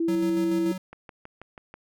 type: tone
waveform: sine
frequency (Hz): 332.1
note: E4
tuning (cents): +13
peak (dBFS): -22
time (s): 0-0.72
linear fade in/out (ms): 5
type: tone with tremolo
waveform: square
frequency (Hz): 186.1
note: F#3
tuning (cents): +10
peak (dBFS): -29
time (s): 0.08-0.78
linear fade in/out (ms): 5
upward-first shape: square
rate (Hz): 6.9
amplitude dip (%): 35
type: click train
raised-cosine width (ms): 0.5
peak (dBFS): -27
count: 6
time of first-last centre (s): 0.93-1.74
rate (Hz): 6.17
effects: none